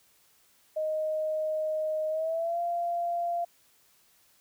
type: tone with pitch glide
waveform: sine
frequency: 622.3 to 690.5 Hz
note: D#5 to F5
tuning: 0 to -20 cents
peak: -27 dBFS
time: 0.76-3.45 s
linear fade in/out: 10 ms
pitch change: +180 cents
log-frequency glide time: 2.09-2.6 s
effects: white hiss -64 dBFS RMS until 4.4 s